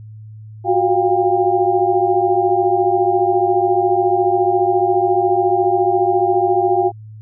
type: tone cluster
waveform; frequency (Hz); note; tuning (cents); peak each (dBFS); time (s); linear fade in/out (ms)
sine; 361 / 375.3 / 703 / 798; F#4 / F#4 / F5 / G5; -43 / +25 / +11 / +31; -18; 0.64-6.92; 50
effects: added 108 Hz sine -33 dBFS peak until 7.21 s